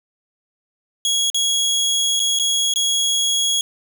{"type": "tone with dropouts", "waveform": "25% pulse", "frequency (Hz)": 3322, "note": "G#7", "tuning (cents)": 0, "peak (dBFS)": -13, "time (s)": [1.05, 3.61], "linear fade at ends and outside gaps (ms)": 1, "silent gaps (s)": [[1.301, 1.345], [2.195, 2.2], [2.389, 2.397], [2.738, 2.759]], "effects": []}